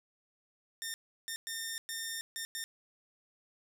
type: tone bursts at uneven times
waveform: 10% pulse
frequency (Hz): 1816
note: A#6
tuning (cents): -46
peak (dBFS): -28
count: 6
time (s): 0.82-0.94 / 1.28-1.36 / 1.47-1.78 / 1.89-2.21 / 2.36-2.45 / 2.55-2.64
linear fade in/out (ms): 0
effects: none